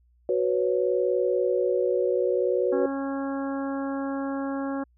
sine chord, F# suspended fourth, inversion none, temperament equal, 370 / 493.9 / 554.4 Hz, F#4 / B4 / C#5, 0 / 0 / 0 cents, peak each -25 / -25 / -27 dBFS, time 0.29-2.86 s, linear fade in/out 2 ms
harmonic tone, 274.2 Hz, C#4, 19 cents flat, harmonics 1 / 2 / 3 / 4 / 5 / 6, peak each -28 / -34 / -38 / -40 / -42 / -44 dBFS, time 2.72-4.84 s, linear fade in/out 10 ms
effects added 60 Hz sine -59 dBFS peak until 4.97 s

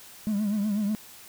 triangle tone with vibrato, 207.7 Hz, G#3, in tune, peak -21 dBFS, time 0.27-0.95 s, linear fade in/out 0 ms, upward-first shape triangle, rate 8.1 Hz, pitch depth 98 cents each way, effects tanh soft clip ceiling -18 dBFS + white hiss -48 dBFS RMS until 1.28 s

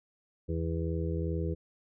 harmonic tone, 82.41 Hz, E2, in tune, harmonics 1 / 2 / 4 / 5 / 6, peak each -32 / -35 / -38 / -39 / -40 dBFS, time 0.48-1.55 s, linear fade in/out 20 ms, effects none

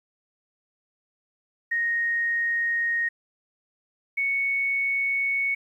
sine tone pair in turn, 1864.7 / 2218 Hz, A#6 / C#7, 0 / 0 cents, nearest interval minor third, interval 300 cents, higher second, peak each -22 dBFS, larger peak neither, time 1.71-3.09 / 4.17-5.55 s, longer neither, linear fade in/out 10 ms, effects 10-bit

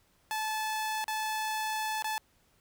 sawtooth tone with dropouts, 868 Hz, A5, 24 cents flat, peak -27 dBFS, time 0.31-2.18 s, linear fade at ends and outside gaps 0 ms, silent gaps 1.042-1.081 / 2.023-2.044 s, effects pink hiss -68 dBFS RMS until 2.6 s

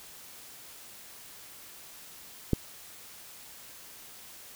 click, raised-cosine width 3 ms, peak -10 dBFS, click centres 2.533 s, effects white hiss -49 dBFS RMS until 4.55 s

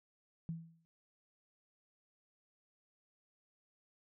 sine tone with exponential decay, 164.81 Hz, E3, in tune, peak -35 dBFS, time 0.49-0.85 s, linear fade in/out 0 ms, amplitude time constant 77 ms, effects none

